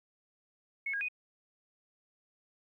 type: tone with pitch steps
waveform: sine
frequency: 2195 / 1632 / 2485 Hz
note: C#7 / G#6 / D#7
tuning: -18 / -31 / -3 cents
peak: -32 dBFS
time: 0.86-1.085 s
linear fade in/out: 5 ms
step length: 75 ms
effects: 12-bit